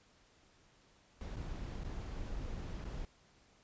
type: noise with dropouts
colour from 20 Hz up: brown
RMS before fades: -42 dBFS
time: 1.21-3.05 s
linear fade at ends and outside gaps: 1 ms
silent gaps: 1.359-1.368 / 1.835-1.847 / 2.842-2.852 s
effects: pink hiss -67 dBFS RMS until 3.63 s + resampled to 16000 Hz